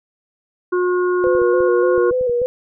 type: harmonic tone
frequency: 360 Hz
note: F#4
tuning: 47 cents flat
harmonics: 1 / 3 / 4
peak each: -15 / -25 / -27 dBFS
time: 0.72-2.11 s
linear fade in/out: 10 ms
type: tone with vibrato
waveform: sine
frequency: 493.9 Hz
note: B4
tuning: in tune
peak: -15 dBFS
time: 1.24-2.46 s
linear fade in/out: 0 ms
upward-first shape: square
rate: 3.4 Hz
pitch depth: 43 cents each way
type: clicks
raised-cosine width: 5 ms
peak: -24 dBFS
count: 9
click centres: 1.27 / 1.351 / 1.418 / 1.605 / 1.979 / 2.112 / 2.211 / 2.296 / 2.417 s
effects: none